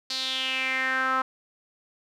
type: tone with band-pass filter sweep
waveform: sawtooth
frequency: 261.6 Hz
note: C4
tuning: in tune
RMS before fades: -27 dBFS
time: 0.1-1.22 s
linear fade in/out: 5 ms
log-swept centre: 4500 to 1200 Hz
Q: 5
effects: none